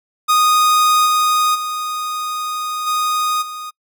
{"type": "tone with level steps", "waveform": "45% pulse", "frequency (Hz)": 1239, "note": "D#6", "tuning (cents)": -8, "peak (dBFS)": [-11, -13, -21, -16, -27], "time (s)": [0.28, 3.71], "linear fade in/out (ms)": 20, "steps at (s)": [1.05, 1.54, 2.86, 3.41], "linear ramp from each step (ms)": 20, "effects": ["noise-tail reverb RT60 0.1 s tail -26 dB re dry"]}